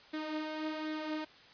sawtooth tone with flanger, 309.8 Hz, D#4, 7 cents flat, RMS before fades -38 dBFS, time 0.13-1.25 s, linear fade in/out 10 ms, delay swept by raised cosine 0.51 to 4.61 ms, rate 1.3 Hz, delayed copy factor +0.5, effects white hiss -57 dBFS RMS until 1.53 s + resampled to 11025 Hz

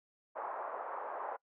white band-pass noise, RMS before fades -41 dBFS, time 0.35-1.37 s, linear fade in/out 20 ms, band 550 to 1100 Hz, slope 24 dB/octave, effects noise-tail reverb RT60 0.1 s tail -24 dB re dry + low-pass 2000 Hz 12 dB/octave

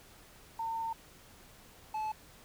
sine / triangle tone pair in turn, 906 / 865.2 Hz, A#5 / A5, -50 / -29 cents, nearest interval minor second, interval 79 cents, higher first, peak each -33 / -31 dBFS, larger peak second, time 0.59-0.93 / 1.94-2.12 s, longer first, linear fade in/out 5 ms, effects pink hiss -57 dBFS RMS until 2.44 s

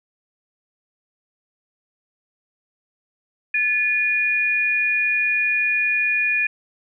sine tone pair together, 1733.7 / 2445 Hz, A6 / D#7, -26 / -31 cents, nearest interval tritone, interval 595 cents, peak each -24 / -18 dBFS, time 3.54-6.47 s, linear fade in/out 5 ms, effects none

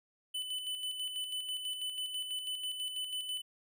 square tone with tremolo, 3006 Hz, F#7, 27 cents sharp, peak -35 dBFS, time 0.34-3.42 s, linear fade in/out 10 ms, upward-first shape square, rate 6.1 Hz, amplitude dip 45%, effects none

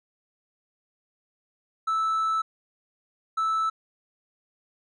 triangle tone bursts at uneven times, 1313 Hz, E6, 7 cents flat, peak -20 dBFS, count 2, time 1.87-2.42 / 3.37-3.7 s, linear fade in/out 10 ms, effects tanh soft clip ceiling -16 dBFS + resampled to 24000 Hz

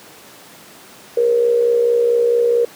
sine tone with amplitude modulation, 473.9 Hz, A#4, 28 cents sharp, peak -9 dBFS, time 1.17-2.65 s, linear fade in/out 5 ms, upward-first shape sine, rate 64.5 Hz, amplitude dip 55%, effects pink hiss -41 dBFS RMS until 2.75 s + high-pass 200 Hz 12 dB/octave

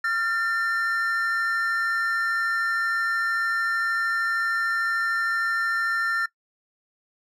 triangle tone pair together, 1381 / 1793.4 Hz, F6 / A6, -20 / +33 cents, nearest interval perfect fourth, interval 453 cents, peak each -23 dBFS, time 0.04-6.26 s, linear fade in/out 5 ms, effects noise-tail reverb RT60 0.1 s tail -21 dB re dry

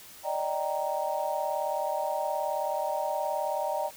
sine chord, Eb major seventh, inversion third, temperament just, 583.4 / 622.3 / 777.8 / 933.4 Hz, D5 / Eb5 / G5 / Bb5, -12 / 0 / -14 / +2 cents, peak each -33 dBFS, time 0.23-3.91 s, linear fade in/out 50 ms, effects white hiss -49 dBFS RMS until 3.96 s

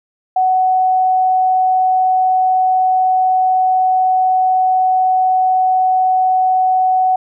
sine tone, 746 Hz, F#5, 14 cents sharp, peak -10 dBFS, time 0.36-7.16 s, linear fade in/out 5 ms, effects none

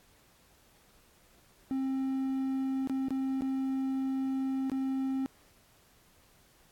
triangle tone with dropouts, 266 Hz, C4, 29 cents sharp, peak -27 dBFS, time 1.71-5.26 s, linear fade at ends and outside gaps 0 ms, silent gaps 2.873-2.897 / 3.084-3.106 / 3.409-3.421 / 4.698-4.717 s, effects pink hiss -63 dBFS RMS until 6.71 s + AAC 64 kbps

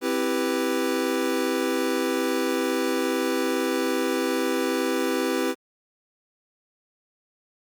square chord, C major seventh, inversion none, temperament equal, 261.6 / 329.6 / 392 / 493.9 Hz, C4 / E4 / G4 / B4, 0 / 0 / 0 / 0 cents, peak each -29 dBFS, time 0.01-5.55 s, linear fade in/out 50 ms, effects Opus 48 kbps

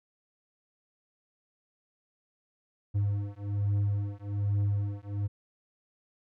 triangle beating tone pair, 100.9 / 102.1 Hz, G#2 / G#2, -49 / -29 cents, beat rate 1.2 Hz, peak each -28 dBFS, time 2.94-5.28 s, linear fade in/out 20 ms, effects none

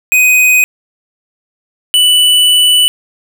square tone pair in turn, 2500 / 2973 Hz, D#7 / F#7, +8 / +8 cents, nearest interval minor third, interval 300 cents, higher second, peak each -6 dBFS, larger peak neither, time 0.12-0.64 / 1.94-2.88 s, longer second, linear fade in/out 0 ms, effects none

